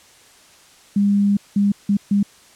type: tone bursts at uneven times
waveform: sine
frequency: 201.8 Hz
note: G#3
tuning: 49 cents flat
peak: -13 dBFS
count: 4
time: 0.96-1.37 / 1.56-1.72 / 1.89-1.97 / 2.11-2.23 s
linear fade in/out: 5 ms
effects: white hiss -49 dBFS RMS until 2.55 s + low-pass 9000 Hz 12 dB/octave

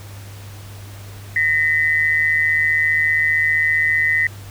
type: tone pair together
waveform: sine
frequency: 1851.8 / 2007 Hz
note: A#6 / B6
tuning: -12 / +27 cents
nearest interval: minor second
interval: 139 cents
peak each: -17 dBFS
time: 1.36-4.27 s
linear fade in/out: 2 ms
effects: added 100 Hz sine -34 dBFS peak until 4.5 s + pink hiss -42 dBFS RMS until 4.5 s

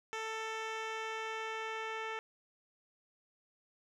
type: tone with low-pass filter sweep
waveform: 10% pulse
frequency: 443 Hz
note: A4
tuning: 12 cents sharp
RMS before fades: -40 dBFS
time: 0.13-2.19 s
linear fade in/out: 0 ms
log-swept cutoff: 5600 to 3100 Hz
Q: 0.85
effects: none

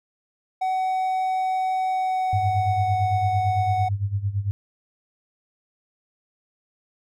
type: tone with pitch glide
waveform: triangle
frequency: 751 to 741.5 Hz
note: F#5 to F#5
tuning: +26 to +4 cents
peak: -19 dBFS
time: 0.61-3.89 s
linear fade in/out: 10 ms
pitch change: -22 cents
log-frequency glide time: 1.86-2.96 s
type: tone with tremolo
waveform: sine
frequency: 100.2 Hz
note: G2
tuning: 38 cents sharp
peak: -19 dBFS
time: 2.33-4.51 s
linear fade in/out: 0 ms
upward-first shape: sine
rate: 8.9 Hz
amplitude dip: 80%
effects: none

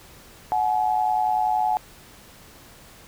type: tone pair together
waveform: sine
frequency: 740 / 850.6 Hz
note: F#5 / G#5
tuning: 0 / +41 cents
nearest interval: major second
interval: 241 cents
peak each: -22 dBFS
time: 0.52-1.77 s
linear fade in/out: 0 ms
effects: pink hiss -48 dBFS RMS until 3.07 s

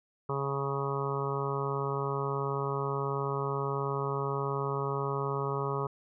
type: harmonic tone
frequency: 138.59 Hz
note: C#3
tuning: in tune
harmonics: 1 / 2 / 3 / 4 / 5 / 6 / 7 / 8 / 9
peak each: -34 / -46 / -34 / -42 / -45 / -43 / -39 / -38 / -39 dBFS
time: 0.29-5.87 s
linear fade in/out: 5 ms
effects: none

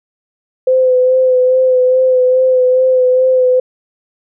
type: tone with vibrato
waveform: sine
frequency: 511 Hz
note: C5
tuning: 41 cents flat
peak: -7 dBFS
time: 0.67-3.6 s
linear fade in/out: 5 ms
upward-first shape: sine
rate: 2.4 Hz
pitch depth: 23 cents each way
effects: none

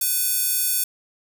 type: tone with high-pass filter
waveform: square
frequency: 501 Hz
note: B4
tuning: 25 cents sharp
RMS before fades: -22 dBFS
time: 0.01-0.84 s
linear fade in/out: 5 ms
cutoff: 9800 Hz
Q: 0.71
effects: none

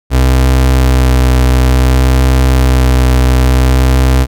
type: tone with vibrato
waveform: 35% pulse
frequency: 64 Hz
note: C2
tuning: 38 cents flat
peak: -4 dBFS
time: 0.1-4.27 s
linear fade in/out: 50 ms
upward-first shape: sine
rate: 0.57 Hz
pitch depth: 18 cents each way
effects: none

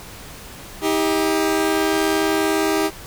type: tone pair together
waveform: sawtooth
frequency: 318 / 397.6 Hz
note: D#4 / G4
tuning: +38 / +25 cents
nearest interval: major third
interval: 387 cents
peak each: -16 dBFS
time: 0.81-2.91 s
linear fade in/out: 50 ms
effects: pink hiss -38 dBFS RMS until 3.06 s

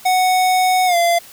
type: tone with pitch glide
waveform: square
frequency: 740 to 686.5 Hz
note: F#5 to F5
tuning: 0 to -30 cents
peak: -13 dBFS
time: 0.05-1.19 s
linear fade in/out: 10 ms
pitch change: -130 cents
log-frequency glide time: 0.86-0.96 s
effects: white hiss -41 dBFS RMS until 1.32 s

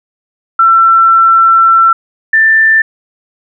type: tone pair in turn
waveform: sine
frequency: 1345 / 1776.7 Hz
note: E6 / A6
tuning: +34 / +16 cents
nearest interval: perfect fourth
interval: 482 cents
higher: second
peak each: -3 / -4 dBFS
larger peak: first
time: 0.59-1.93 / 2.33-2.82 s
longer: first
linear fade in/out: 5 ms
effects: none

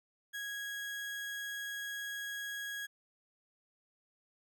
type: tone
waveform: 35% pulse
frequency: 1653 Hz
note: G#6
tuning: 9 cents flat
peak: -37 dBFS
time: 0.33-2.87 s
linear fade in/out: 20 ms
effects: none

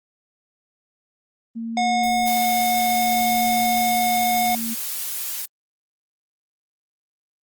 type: tone with tremolo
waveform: sine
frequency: 228.5 Hz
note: A#3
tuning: 34 cents flat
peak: -25 dBFS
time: 1.55-4.75 s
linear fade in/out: 20 ms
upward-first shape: sine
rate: 0.65 Hz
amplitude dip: 35%
type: tone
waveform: square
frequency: 725 Hz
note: F#5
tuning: 35 cents flat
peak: -19 dBFS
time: 1.77-4.55 s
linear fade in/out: 2 ms
type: noise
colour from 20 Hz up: blue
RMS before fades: -28 dBFS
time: 2.26-5.46 s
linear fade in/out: 10 ms
effects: Opus 24 kbps

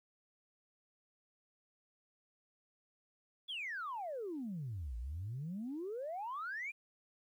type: exponential two-way sweep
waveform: sine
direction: down then up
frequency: 3500 to 54.9 to 2475 Hz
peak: -38 dBFS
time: 3.48-6.72 s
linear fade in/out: 20 ms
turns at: 4.97 s
effects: tanh soft clip ceiling -35 dBFS + 12-bit

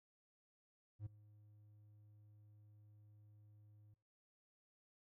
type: tone with ADSR envelope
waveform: triangle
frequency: 105.1 Hz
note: G#2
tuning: 21 cents sharp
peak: -40 dBFS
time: 0.99-3.94 s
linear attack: 70 ms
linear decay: 10 ms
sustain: -21 dB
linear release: 4 ms
effects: noise-tail reverb RT60 0.3 s tail -20 dB re dry

